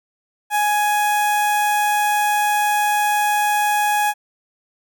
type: tone with notch filter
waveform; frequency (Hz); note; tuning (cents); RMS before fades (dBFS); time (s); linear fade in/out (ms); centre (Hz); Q
sawtooth; 834; G#5; +7; -18; 0.5-4.14; 50; 4500; 1.3
effects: none